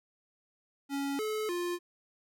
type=tone with pitch steps; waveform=square; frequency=278.9 / 430.8 / 351 Hz; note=C#4 / A4 / F4; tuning=+11 / -37 / +9 cents; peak=-32 dBFS; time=0.89-1.79 s; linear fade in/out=50 ms; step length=300 ms; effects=none